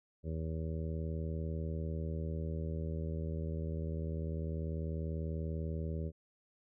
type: harmonic tone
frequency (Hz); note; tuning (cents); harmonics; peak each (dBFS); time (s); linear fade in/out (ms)
80.2; E2; -47; 1 / 2 / 3 / 4 / 5 / 6 / 7; -37 / -40 / -48 / -50 / -47 / -50 / -50; 0.23-6.12; 50
effects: none